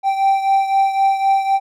triangle beating tone pair, 780 / 783.9 Hz, G5 / G5, -9 / 0 cents, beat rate 3.9 Hz, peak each -12 / -18 dBFS, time 0.03-1.6 s, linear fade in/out 50 ms, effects none

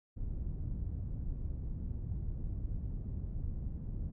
pink low-pass noise, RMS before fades -38 dBFS, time 0.16-4.12 s, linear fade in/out 20 ms, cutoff 130 Hz, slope 12 dB/octave, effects none

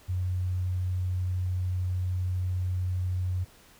sine tone, 91.3 Hz, F#2, 23 cents flat, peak -26 dBFS, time 0.08-3.45 s, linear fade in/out 20 ms, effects pink hiss -56 dBFS RMS until 3.79 s

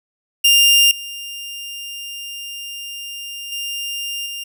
sawtooth tone with level steps, 2800 Hz, F7, 4 cents sharp, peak -6 / -25 / -20 / -23 dBFS, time 0.44-4.44 s, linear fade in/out 10 ms, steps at 0.91 / 3.52 / 4.26 s, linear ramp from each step 2 ms, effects none

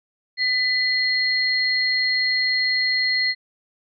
sine tone pair together, 2003 / 4244 Hz, B6 / C8, +24 / +24 cents, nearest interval octave + minor second, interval 1300 cents, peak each -20 / -22 dBFS, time 0.37-3.35 s, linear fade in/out 50 ms, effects none

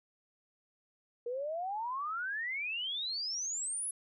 sine exponential sweep, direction up, 467 to 10810 Hz, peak -34 dBFS, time 1.26-3.91 s, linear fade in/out 5 ms, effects none

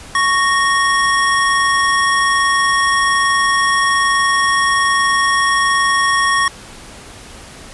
square tone pair together, 1108.7 / 1854.9 Hz, C#6 / A#6, 0 / -9 cents, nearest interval major sixth, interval 891 cents, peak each -15 / -16 dBFS, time 0.15-6.48 s, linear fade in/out 2 ms, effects pink hiss -36 dBFS RMS until 7.73 s + resampled to 24000 Hz

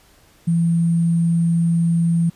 sine tone with sample-and-hold, 168 Hz, E3, 33 cents sharp, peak -14 dBFS, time 0.47-2.3 s, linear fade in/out 10 ms, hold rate 8820 Hz, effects pink hiss -53 dBFS RMS until 2.35 s + resampled to 32000 Hz

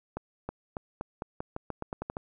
accelerating click train, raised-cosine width 1 ms, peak -20 dBFS, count 13, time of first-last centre 0.17-2.169 s, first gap 320 ms, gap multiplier 0.87, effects none

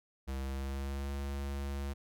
square tone with pitch glide, 66.9 to 69.62 Hz, C2 to C#2, +39 to +8 cents, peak -36 dBFS, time 0.27-1.94 s, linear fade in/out 20 ms, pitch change +69 cents, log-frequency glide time 0.39-1.1 s, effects none

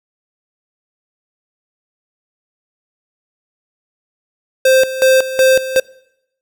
square tone with tremolo, 523.3 Hz, C5, in tune, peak -8 dBFS, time 4.65-5.8 s, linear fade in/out 5 ms, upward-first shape square, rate 2.7 Hz, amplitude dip 75%, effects noise-tail reverb RT60 0.8 s tail -24 dB re dry

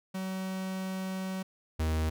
45% pulse tone pair in turn, 188.8 / 79.04 Hz, F#3 / D#2, +35 / +28 cents, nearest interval octave + minor third, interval 1507 cents, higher first, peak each -33 / -27 dBFS, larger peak second, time 0.14-1.43 / 1.79-2.1 s, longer first, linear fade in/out 10 ms, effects none

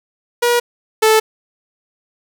sawtooth tone pair in turn, 480 / 437.8 Hz, B4 / A4, -49 / -9 cents, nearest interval major second, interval 160 cents, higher first, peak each -8 / -5 dBFS, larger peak second, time 0.42-0.6 / 1.02-1.2 s, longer neither, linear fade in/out 10 ms, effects none

